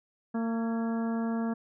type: harmonic tone with a mistuned harmonic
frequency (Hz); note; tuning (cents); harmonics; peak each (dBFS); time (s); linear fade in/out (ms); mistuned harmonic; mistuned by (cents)
227.9; A#3; -39; 1 / 2 / 3 / 4 / 5 / 6 / 7; -28 / -39 / -40 / -44 / -46 / -47 / -48; 0.34-1.54; 10; 7; +63
effects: none